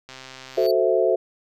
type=click train; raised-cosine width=0.2 ms; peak=-22 dBFS; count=76; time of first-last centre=0.09-0.663 s; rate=131 Hz
type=tone with exponential growth; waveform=square; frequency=4500 Hz; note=C#8; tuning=25 cents sharp; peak=-30 dBFS; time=0.45-0.71 s; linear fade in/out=1 ms; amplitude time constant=55 ms
type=chord; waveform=sine; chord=F# half-diminished seventh; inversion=none; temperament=equal; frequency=370 / 440 / 523.3 / 659.3 Hz; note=F#4 / A4 / C5 / E5; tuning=0 / 0 / 0 / 0 cents; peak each=-22 dBFS; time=0.57-1.16 s; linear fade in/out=10 ms
effects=none